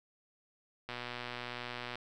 click train, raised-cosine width 0.3 ms, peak -24 dBFS, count 131, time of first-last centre 0.89-1.956 s, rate 122 Hz, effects none

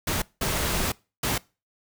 pink noise bursts at uneven times, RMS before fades -26 dBFS, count 3, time 0.07-0.22 / 0.41-0.92 / 1.23-1.38 s, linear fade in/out 5 ms, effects noise-tail reverb RT60 0.3 s tail -23 dB re dry

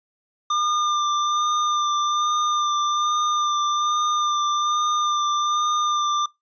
square tone with vibrato, 1199 Hz, D6, 36 cents sharp, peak -20 dBFS, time 0.5-6.26 s, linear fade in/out 5 ms, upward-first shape sine, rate 1.2 Hz, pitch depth 20 cents each way, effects noise-tail reverb RT60 0.2 s tail -24 dB re dry + resampled to 16000 Hz

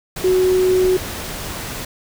sine tone in noise, 370 Hz, F#4, in tune, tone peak -12 dBFS, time 0.24-0.97 s, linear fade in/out 5 ms, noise pink, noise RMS -28 dBFS, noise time 0.16-1.85 s, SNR +13 dB, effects none

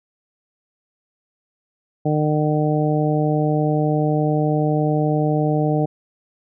harmonic tone, 151.7 Hz, D#3, 44 cents flat, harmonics 1 / 2 / 3 / 4 / 5, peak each -19 / -22 / -24 / -25 / -26 dBFS, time 2.05-5.86 s, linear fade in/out 10 ms, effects none

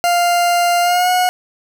40% pulse tone with pitch glide, 698.5 to 728.6 Hz, F5 to F#5, 0 to -27 cents, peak -11 dBFS, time 0.04-1.29 s, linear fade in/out 0 ms, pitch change +73 cents, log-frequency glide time 0.81-1.1 s, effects none

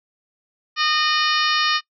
harmonic tone with a mistuned harmonic, 613 Hz, D#5, 26 cents flat, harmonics 2 / 3 / 4 / 5 / 6 / 7 / 8 / 9, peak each -22 / -24 / -25 / -26 / -27 / -27 / -28 / -29 dBFS, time 0.76-1.81 s, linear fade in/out 50 ms, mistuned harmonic 5, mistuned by -50 cents, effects noise-tail reverb RT60 0.1 s tail -19 dB re dry

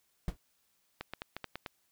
brown noise with exponential decay, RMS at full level -29 dBFS, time 0.28-0.37 s, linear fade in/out 2 ms, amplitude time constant 19 ms
clicks, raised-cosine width 0.3 ms, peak -22 dBFS, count 7, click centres 1.01 / 1.136 / 1.219 / 1.366 / 1.443 / 1.556 / 1.662 s
effects white hiss -74 dBFS RMS until 1.91 s

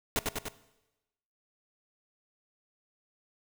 pink noise with echo, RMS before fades -28 dBFS, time 0.16-0.19 s, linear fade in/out 0 ms, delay 98 ms, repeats 3, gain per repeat -3 dB, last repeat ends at 0.484 s, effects noise-tail reverb RT60 1.0 s tail -17 dB re dry

